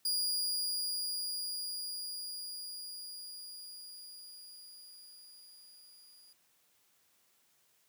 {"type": "tone with level ramp", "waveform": "sawtooth", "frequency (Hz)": 4856, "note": "D#8", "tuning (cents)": -43, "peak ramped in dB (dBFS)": [-27, -55], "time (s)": [0.05, 6.33], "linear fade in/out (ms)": 5, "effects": ["white hiss -71 dBFS RMS until 7.88 s", "high-pass 80 Hz 12 dB/octave"]}